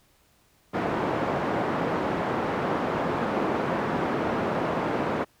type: band-pass noise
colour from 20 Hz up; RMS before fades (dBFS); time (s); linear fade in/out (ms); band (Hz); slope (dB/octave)
pink; -27; 0.73-5.25; 20; 210 to 1200; 12
effects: pink hiss -63 dBFS RMS until 5.4 s